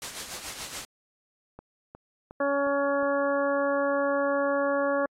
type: noise with tremolo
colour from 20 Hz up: white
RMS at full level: -34 dBFS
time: 0.02-0.85 s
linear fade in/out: 0 ms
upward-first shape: sine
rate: 7 Hz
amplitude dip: 55%
type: click train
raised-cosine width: 1 ms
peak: -29 dBFS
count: 5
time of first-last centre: 1.59-3.029 s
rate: 2.78 Hz
type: harmonic tone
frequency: 280.9 Hz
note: C#4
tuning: 23 cents sharp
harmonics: 1 / 2 / 3 / 4 / 5 / 6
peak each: -31 / -25 / -36 / -32 / -35 / -35 dBFS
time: 2.4-5.06 s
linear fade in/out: 5 ms
effects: low-pass 9000 Hz 12 dB/octave + AAC 48 kbps

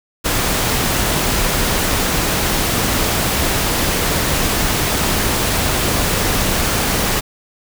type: noise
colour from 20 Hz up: pink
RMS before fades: -17 dBFS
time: 0.24-7.21 s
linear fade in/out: 20 ms
effects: none

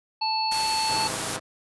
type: harmonic tone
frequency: 880 Hz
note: A5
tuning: in tune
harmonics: 1 / 3 / 5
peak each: -25 / -35 / -27 dBFS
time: 0.21-1.08 s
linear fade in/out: 10 ms
type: noise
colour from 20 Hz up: white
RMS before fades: -30 dBFS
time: 0.51-1.37 s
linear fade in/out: 10 ms
type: chord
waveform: 5% pulse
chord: Ab augmented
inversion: none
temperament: equal with one note detuned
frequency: 103.83 / 130.81 / 161.52 Hz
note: Ab2 / C3 / E3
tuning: 0 / 0 / -35 cents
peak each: -25 dBFS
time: 0.88-1.4 s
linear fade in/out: 20 ms
effects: resampled to 24000 Hz

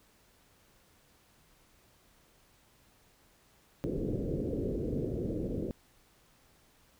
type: low-pass noise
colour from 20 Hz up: white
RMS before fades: -34 dBFS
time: 3.84-5.71 s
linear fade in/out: 0 ms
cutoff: 490 Hz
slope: 48 dB/octave
effects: pink hiss -65 dBFS RMS until 6.99 s

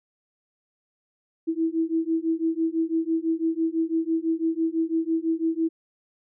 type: beating tone pair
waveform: sine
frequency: 323.1 / 329.1 Hz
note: E4 / E4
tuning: -35 / -3 cents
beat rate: 6 Hz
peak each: -25 dBFS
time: 1.47-5.69 s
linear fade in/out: 20 ms
effects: none

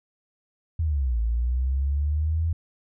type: linear two-way sweep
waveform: sine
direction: down then up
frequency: 83.7 to 55 to 83.7 Hz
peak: -21 dBFS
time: 0.79-2.53 s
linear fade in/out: 5 ms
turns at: 1.2 s
effects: none

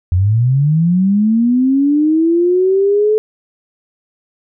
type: linear sweep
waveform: sine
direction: up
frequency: 85.5 to 434.6 Hz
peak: -9 dBFS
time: 0.12-3.18 s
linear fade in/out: 0 ms
effects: none

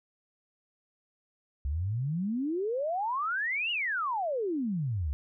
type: exponential two-way sweep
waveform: sine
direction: up then down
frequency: 65.41 to 2935 to 65.41 Hz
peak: -28 dBFS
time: 1.65-5.13 s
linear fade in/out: 0 ms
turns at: 3.71 s
effects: none

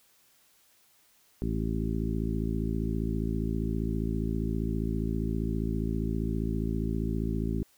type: harmonic tone with a mistuned harmonic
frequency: 55 Hz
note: A1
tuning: in tune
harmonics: 1 / 2 / 3 / 4 / 5 / 6 / 7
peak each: -32 / -35 / -34 / -34 / -37 / -39 / -40 dBFS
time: 1.42-7.63 s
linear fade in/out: 0 ms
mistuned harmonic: 7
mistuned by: +17 cents
effects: white hiss -64 dBFS RMS until 7.77 s

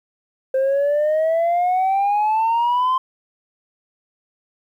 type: exponential sweep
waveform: sine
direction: up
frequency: 523.3 to 1046.5 Hz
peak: -13 dBFS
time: 0.54-2.98 s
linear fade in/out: 5 ms
effects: tanh soft clip ceiling -14 dBFS + 9-bit

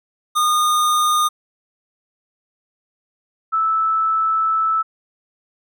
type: tone pair in turn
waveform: square / sine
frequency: 1223 / 1312.4 Hz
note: D#6 / E6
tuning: -30 / -8 cents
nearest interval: minor second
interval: 122 cents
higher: second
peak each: -15 dBFS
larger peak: neither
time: 0.35-1.29 / 3.52-4.83 s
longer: second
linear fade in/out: 20 ms
effects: none

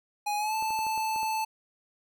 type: tone with pitch glide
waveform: square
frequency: 830.6 to 876.9 Hz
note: G#5 to A5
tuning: 0 to -6 cents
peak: -28 dBFS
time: 0.26-1.45 s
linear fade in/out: 10 ms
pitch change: +94 cents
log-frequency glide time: 0.37-0.55 s
type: clicks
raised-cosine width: 1 ms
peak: -30 dBFS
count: 7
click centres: 0.625 / 0.706 / 0.79 / 0.867 / 0.977 / 1.161 / 1.231 s
effects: none

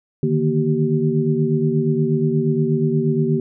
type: tone cluster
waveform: sine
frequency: 148.3 / 156.7 / 235 / 384.7 Hz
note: D3 / D#3 / A#3 / G4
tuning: +17 / +13 / +14 / -33 cents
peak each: -21 dBFS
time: 0.23-3.4 s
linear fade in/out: 2 ms
effects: none

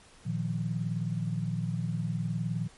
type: chord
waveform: sine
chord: Bb suspended fourth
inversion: none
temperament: just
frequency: 116.54 / 155.39 / 174.81 Hz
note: Bb2 / Eb3 / F3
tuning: 0 / -2 / +2 cents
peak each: -33 dBFS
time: 0.25-2.68 s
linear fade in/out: 20 ms
effects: pink hiss -56 dBFS RMS until 2.77 s + MP3 48 kbps

